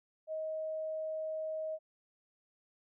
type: tone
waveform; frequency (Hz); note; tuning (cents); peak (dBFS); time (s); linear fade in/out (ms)
sine; 630; D#5; +21; -35; 0.27-1.79; 50
effects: none